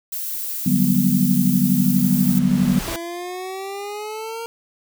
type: noise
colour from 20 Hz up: violet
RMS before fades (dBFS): -27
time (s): 0.12-2.39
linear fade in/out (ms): 5
type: chord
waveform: sine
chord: G major seventh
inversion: second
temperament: just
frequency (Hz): 147 / 183.75 / 196 / 245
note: D3 / F#3 / G3 / B3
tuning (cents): +2 / -12 / 0 / -14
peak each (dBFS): -24 / -19 / -20 / -19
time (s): 0.66-2.79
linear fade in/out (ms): 5
type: noise with exponential growth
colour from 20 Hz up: pink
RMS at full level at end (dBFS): -26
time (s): 1.02-2.96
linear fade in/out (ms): 1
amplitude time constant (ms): 420
type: exponential sweep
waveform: 25% pulse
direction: up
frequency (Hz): 329.4 to 464.4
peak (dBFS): -24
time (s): 2.88-4.46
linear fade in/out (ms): 0
effects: none